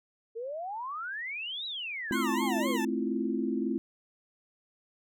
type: exponential two-way sweep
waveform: sine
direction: up then down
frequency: 440 to 3968 to 440 Hz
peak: -34 dBFS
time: 0.35-2.78 s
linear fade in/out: 20 ms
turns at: 1.66 s
type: chord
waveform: sine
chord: F major seventh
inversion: first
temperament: just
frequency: 218.3 / 261.9 / 327.4 / 349.2 Hz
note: A3 / C4 / E4 / F4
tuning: -13 / +2 / -12 / 0 cents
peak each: -33 / -32 / -34 / -35 dBFS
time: 2.11-3.78 s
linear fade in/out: 0 ms
type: tone with vibrato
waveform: 20% pulse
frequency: 977 Hz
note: B5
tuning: 19 cents flat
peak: -28 dBFS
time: 2.12-2.85 s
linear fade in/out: 5 ms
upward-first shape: sine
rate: 3.9 Hz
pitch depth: 190 cents each way
effects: none